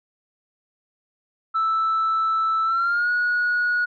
sine tone with pitch glide, 1318.5 to 1454.5 Hz, E6 to F#6, 0 to -30 cents, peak -17 dBFS, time 1.54-3.86 s, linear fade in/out 20 ms, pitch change +170 cents, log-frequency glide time 2.64-3.1 s, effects tanh soft clip ceiling -16 dBFS

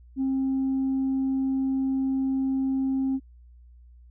sine tone, 266.6 Hz, C4, 33 cents sharp, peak -21 dBFS, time 0.16-3.2 s, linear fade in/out 50 ms, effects tanh soft clip ceiling -20 dBFS + added 60 Hz sine -48 dBFS peak until 4.1 s

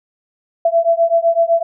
sine beating tone pair, 666 / 673.9 Hz, E5 / E5, +18 / +38 cents, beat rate 7.9 Hz, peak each -14 dBFS, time 0.65-1.63 s, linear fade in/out 5 ms, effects none

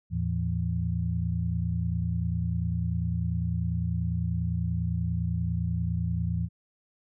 sine tone cluster, 81.3 / 111.4 / 168.6 Hz, E2 / A2 / E3, -23 / +22 / +39 cents, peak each -30 dBFS, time 0.1-6.49 s, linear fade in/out 50 ms, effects none

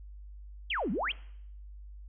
sine exponential two-way sweep, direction down then up, 3415 to 174.7 to 3415 Hz, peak -29 dBFS, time 0.7-1.12 s, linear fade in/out 5 ms, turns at 0.91 s, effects noise-tail reverb RT60 0.7 s tail -22 dB re dry + added 50 Hz sine -44 dBFS peak until 2.08 s

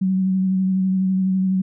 sine tone with vibrato, 188.5 Hz, F#3, 32 cents sharp, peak -16 dBFS, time 0.01-1.62 s, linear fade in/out 10 ms, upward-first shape sine, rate 12 Hz, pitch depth 21 cents each way, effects none

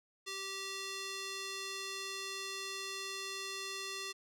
square tone with band-pass filter, 388.5 Hz, G4, 16 cents flat, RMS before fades -42 dBFS, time 0.26-4.13 s, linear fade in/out 20 ms, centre 4600 Hz, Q 0.95, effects none

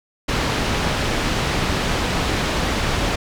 pink low-pass noise, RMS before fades -21 dBFS, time 0.28-3.16 s, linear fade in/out 10 ms, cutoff 4800 Hz, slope 12 dB/octave, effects none

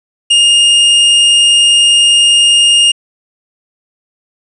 45% pulse tone, 2835 Hz, F7, 25 cents sharp, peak -5 dBFS, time 0.3-2.92 s, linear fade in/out 10 ms, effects resampled to 22050 Hz + 7-bit

